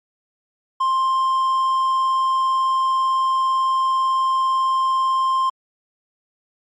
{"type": "tone", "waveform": "triangle", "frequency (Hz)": 1053, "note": "C6", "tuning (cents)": 11, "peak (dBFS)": -14, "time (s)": [0.8, 5.5], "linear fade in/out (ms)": 10, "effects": ["MP3 48 kbps"]}